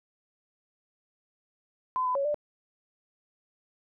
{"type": "tone with pitch steps", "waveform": "sine", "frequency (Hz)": [1019, 1005, 556, 592], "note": ["C6", "B5", "C#5", "D5"], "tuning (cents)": [-46, 30, 5, 14], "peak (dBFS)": -25, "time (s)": [1.96, 2.344], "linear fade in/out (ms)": 0, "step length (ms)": 96, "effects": []}